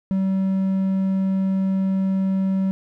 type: tone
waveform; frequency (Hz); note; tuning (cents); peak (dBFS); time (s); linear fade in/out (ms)
triangle; 191.5; G3; -40; -16; 0.11-2.71; 0
effects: none